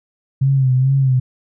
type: tone with vibrato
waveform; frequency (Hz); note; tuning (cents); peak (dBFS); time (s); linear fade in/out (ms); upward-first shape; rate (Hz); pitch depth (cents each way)
sine; 132.3; C3; +20; -11; 0.41-1.2; 10; sine; 2.3; 63
effects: none